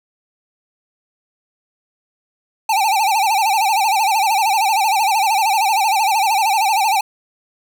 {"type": "tone with vibrato", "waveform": "square", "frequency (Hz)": 830.6, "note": "G#5", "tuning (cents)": 0, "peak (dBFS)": -14, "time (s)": [2.69, 7.01], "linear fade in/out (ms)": 5, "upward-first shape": "sine", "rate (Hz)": 13, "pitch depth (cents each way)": 150, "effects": []}